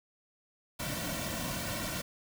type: noise with comb filter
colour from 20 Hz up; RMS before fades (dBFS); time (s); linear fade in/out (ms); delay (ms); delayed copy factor
pink; -36; 0.79-2.02; 10; 2.4; -0.8
effects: none